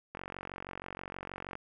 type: click train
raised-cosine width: 0.5 ms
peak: -25 dBFS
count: 66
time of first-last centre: 0.15-1.554 s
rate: 46.3 Hz
effects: none